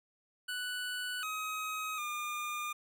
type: tone with pitch steps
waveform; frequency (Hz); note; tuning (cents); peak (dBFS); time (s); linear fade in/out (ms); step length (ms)
25% pulse; 1484 / 1265 / 1208; F#6 / D#6 / D6; +5 / +28 / +48; -32; 0.48-2.73; 10; 750
effects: none